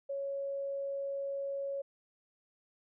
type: tone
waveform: sine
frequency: 554.4 Hz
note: C#5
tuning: in tune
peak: -34 dBFS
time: 0.09-1.82 s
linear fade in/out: 10 ms
effects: none